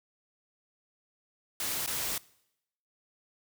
white noise with dropouts, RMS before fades -33 dBFS, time 1.6-2.18 s, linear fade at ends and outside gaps 2 ms, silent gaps 1.862-1.875 s, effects noise-tail reverb RT60 0.8 s tail -22 dB re dry

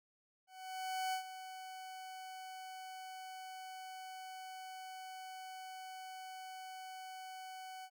40% pulse tone with ADSR envelope, 750 Hz, F#5, 23 cents sharp, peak -34 dBFS, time 0.47-7.9 s, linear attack 660 ms, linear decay 98 ms, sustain -12 dB, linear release 60 ms, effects none

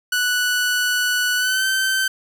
sawtooth tone with pitch glide, 1480 to 1543.7 Hz, F#6 to G6, 0 to -27 cents, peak -14 dBFS, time 0.12-2.08 s, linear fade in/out 5 ms, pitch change +73 cents, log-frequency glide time 1.36-1.65 s, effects none

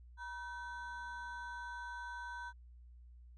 triangle ring-modulated tone, 1244.5 Hz, D#6, in tune, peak -38 dBFS, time 0.17-2.53 s, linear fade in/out 50 ms, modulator 284 Hz, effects added 60 Hz sine -54 dBFS peak until 3.37 s + resampled to 22050 Hz

